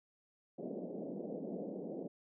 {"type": "band-pass noise", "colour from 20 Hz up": "pink", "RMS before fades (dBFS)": -43, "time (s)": [0.58, 2.08], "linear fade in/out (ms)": 10, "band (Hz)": [180, 630], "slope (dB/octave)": 48, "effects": []}